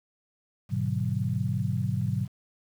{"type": "chord", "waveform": "sine", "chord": "G# half-diminished seventh", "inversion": "none", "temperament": "just", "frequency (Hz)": [103.83, 124.59, 149.51, 186.89], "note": ["G#2", "B2", "D3", "F#3"], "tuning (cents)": [0, 16, 31, 18], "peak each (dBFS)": [-30, -29, -33, -32], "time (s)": [0.69, 2.28], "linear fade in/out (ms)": 50, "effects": ["9-bit"]}